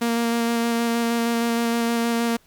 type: tone with vibrato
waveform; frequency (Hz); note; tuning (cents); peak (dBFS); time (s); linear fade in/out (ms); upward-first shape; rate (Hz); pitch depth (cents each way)
sawtooth; 233.1; A#3; 0; -16; 0.01-2.37; 10; square; 6.4; 10
effects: pink hiss -58 dBFS RMS until 2.46 s